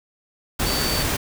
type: tone in noise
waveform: sine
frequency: 4561 Hz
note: C#8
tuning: 49 cents sharp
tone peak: -26 dBFS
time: 0.66-1.03 s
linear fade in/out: 10 ms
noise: pink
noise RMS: -23 dBFS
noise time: 0.59-1.17 s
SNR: -6 dB
effects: none